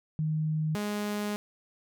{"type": "tone pair in turn", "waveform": ["sine", "sawtooth"], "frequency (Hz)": [155.56, 207.6], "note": ["D#3", "G#3"], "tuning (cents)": [0, 0], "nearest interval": "perfect fourth", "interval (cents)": 500, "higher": "second", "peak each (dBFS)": -26, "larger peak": "neither", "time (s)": [[0.19, 0.75], [0.75, 1.36]], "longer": "second", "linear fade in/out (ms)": 0, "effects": []}